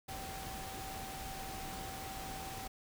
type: tone in noise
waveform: sine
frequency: 771 Hz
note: G5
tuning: 29 cents flat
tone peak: -46 dBFS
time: 0.08-2.68 s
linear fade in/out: 10 ms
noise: pink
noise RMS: -45 dBFS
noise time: 0.08-2.68 s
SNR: -4 dB
effects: none